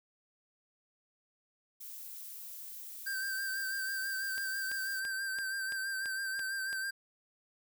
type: noise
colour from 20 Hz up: violet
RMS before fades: -46 dBFS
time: 1.8-5 s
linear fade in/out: 10 ms
type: tone with vibrato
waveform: square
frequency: 1568 Hz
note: G6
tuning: in tune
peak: -35 dBFS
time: 3.06-6.91 s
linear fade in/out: 10 ms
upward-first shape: sine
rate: 6.1 Hz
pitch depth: 35 cents each way
type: click train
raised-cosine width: 0.2 ms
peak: -28 dBFS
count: 8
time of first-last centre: 4.38-6.729 s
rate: 2.98 Hz
effects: none